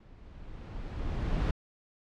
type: noise with level ramp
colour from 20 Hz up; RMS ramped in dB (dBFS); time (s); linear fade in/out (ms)
brown; -54 to -26; 0-1.51; 5
effects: low-pass 4000 Hz 12 dB/octave